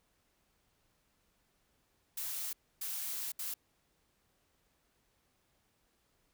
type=noise bursts at uneven times; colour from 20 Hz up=blue; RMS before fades=-39 dBFS; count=3; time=2.17-2.53 / 2.81-3.32 / 3.39-3.54 s; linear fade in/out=5 ms; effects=pink hiss -75 dBFS RMS until 6.33 s